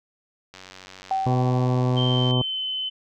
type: click train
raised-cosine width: 0.2 ms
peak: -24 dBFS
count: 167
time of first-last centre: 0.54-2.31 s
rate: 93.8 Hz
type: tone with exponential decay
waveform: sine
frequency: 768 Hz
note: G5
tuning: 36 cents flat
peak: -19 dBFS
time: 1.11-2.31 s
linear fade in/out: 1 ms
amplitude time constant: 260 ms
type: harmonic tone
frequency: 125.9 Hz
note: B2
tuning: 34 cents sharp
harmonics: 1 / 2 / 3 / 4 / 5 / 6 / 7 / 8 / 9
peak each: -20 / -26 / -30 / -32 / -34 / -36 / -37 / -38 / -39 dBFS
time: 1.26-2.42 s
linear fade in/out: 5 ms
type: tone with pitch glide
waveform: sine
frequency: 3136 to 3045 Hz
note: G7 to F#7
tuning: 0 to +49 cents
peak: -25 dBFS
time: 1.96-2.9 s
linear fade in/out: 20 ms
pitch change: -51 cents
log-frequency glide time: 2.06-2.63 s
effects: none